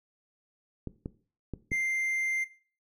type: clicks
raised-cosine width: 3 ms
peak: -22 dBFS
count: 4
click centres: 0.873 / 1.059 / 1.537 / 1.718 s
type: tone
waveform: triangle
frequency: 2093 Hz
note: C7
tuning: in tune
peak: -25 dBFS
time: 1.71-2.45 s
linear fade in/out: 20 ms
effects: noise-tail reverb RT60 0.4 s tail -17 dB re dry